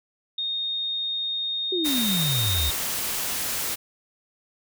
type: tone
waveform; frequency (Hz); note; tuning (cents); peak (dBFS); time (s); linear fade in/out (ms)
sine; 3695; A#7; -16; -25; 0.38-2.71; 5
type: exponential sweep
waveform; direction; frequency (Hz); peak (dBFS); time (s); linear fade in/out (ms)
sine; down; 385.3 to 69.7; -24; 1.72-2.7; 5
type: noise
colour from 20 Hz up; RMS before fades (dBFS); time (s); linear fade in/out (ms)
white; -28; 1.84-3.76; 20
effects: none